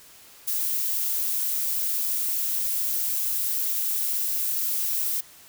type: noise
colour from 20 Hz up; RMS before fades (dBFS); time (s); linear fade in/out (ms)
violet; -26; 0.47-5.21; 10
effects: white hiss -50 dBFS RMS until 5.48 s